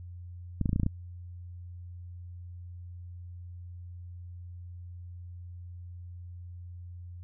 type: clicks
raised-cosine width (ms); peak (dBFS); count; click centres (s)
5; -15; 8; 0.613 / 0.658 / 0.693 / 0.731 / 0.761 / 0.798 / 0.833 / 0.864
effects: added 88 Hz sine -41 dBFS peak until 7.23 s